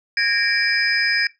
sine tone cluster, 1643 / 1842 / 2336 / 5020 Hz, G#6 / A#6 / D7 / D#8, -19 / -21 / -10 / +15 cents, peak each -22 dBFS, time 0.17-1.27 s, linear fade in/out 2 ms, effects noise-tail reverb RT60 0.2 s tail -19 dB re dry + tanh soft clip ceiling -7 dBFS

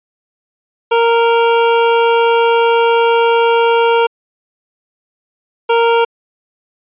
25% pulse tone bursts at uneven times, 464.3 Hz, A#4, 7 cents flat, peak -5 dBFS, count 2, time 0.91-4.07 / 5.69-6.05 s, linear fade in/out 10 ms, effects resampled to 8000 Hz

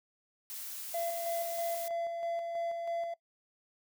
blue noise, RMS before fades -42 dBFS, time 0.5-1.88 s, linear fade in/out 0 ms
triangle tone with tremolo, 678 Hz, E5, 49 cents sharp, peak -30 dBFS, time 0.94-3.14 s, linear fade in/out 5 ms, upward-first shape square, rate 3.1 Hz, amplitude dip 35%
effects noise-tail reverb RT60 0.1 s tail -20 dB re dry

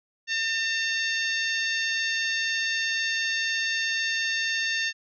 harmonic tone with a mistuned harmonic, 903 Hz, A5, 45 cents sharp, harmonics 2 / 3 / 4 / 5 / 6 / 7, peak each -27 / -31 / -33 / -35 / -37 / -38 dBFS, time 0.27-4.93 s, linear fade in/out 50 ms, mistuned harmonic 7, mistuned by +23 cents, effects none

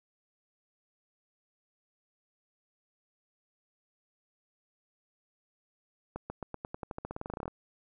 accelerating click train, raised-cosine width 1 ms, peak -23 dBFS, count 21, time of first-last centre 6.16-7.48 s, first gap 140 ms, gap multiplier 0.91, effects none

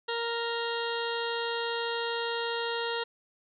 harmonic tone, 466.2 Hz, A#4, in tune, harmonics 1 / 2 / 3 / 4 / 6 / 7 / 8 / 9, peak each -33 / -36 / -38 / -39 / -41 / -41 / -42 / -43 dBFS, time 0.08-3.04 s, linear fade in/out 10 ms, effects none

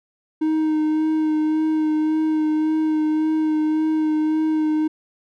triangle tone with vibrato, 311.1 Hz, D#4, in tune, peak -15 dBFS, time 0.41-4.88 s, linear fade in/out 10 ms, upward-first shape sine, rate 1.8 Hz, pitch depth 17 cents each way, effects none

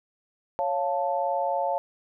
sine chord, Db augmented, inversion none, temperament equal, 554.4 / 698.5 / 880 Hz, Db5 / F5 / A5, 0 / 0 / 0 cents, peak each -28 dBFS, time 0.59-1.78 s, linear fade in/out 0 ms, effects none

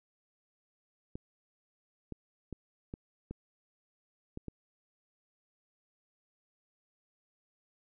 clicks, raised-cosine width 3 ms, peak -27 dBFS, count 7, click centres 1.155 / 2.123 / 2.527 / 2.939 / 3.31 / 4.374 / 4.483 s, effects none

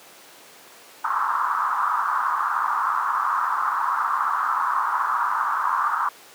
white band-pass noise, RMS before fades -23 dBFS, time 1.04-6.09 s, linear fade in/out 5 ms, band 960 to 1300 Hz, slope 48 dB/octave, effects pink hiss -46 dBFS RMS until 6.34 s + high-pass 400 Hz 12 dB/octave

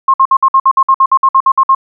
sine tone bursts, 1070 Hz, C6, 38 cents sharp, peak -4 dBFS, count 15, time 0.08-1.749 s, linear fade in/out 5 ms, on 59 ms, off 56 ms, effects none

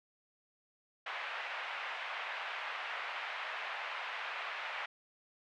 white band-pass noise, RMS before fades -41 dBFS, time 1.06-4.86 s, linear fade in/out 5 ms, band 660 to 2600 Hz, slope 24 dB/octave, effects none

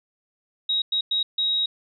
sine tone bursts at uneven times, 3803 Hz, A#7, 34 cents sharp, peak -20 dBFS, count 4, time 0.69-0.82 / 0.92-1.01 / 1.11-1.23 / 1.38-1.66 s, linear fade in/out 5 ms, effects none

